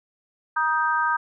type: chord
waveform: sine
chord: Eb major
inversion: second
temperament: equal with one note detuned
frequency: 947 / 1244.5 / 1568 Hz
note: Bb5 / Eb6 / G6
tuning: +27 / 0 / 0 cents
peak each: -24 dBFS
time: 0.56-1.17 s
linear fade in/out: 10 ms
effects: none